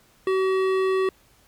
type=tone with hard clipping; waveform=triangle; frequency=379.3 Hz; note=F#4; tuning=43 cents sharp; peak=-21 dBFS; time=0.27-1.09 s; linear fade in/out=2 ms; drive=18 dB; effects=pink hiss -58 dBFS RMS until 1.47 s + MP3 96 kbps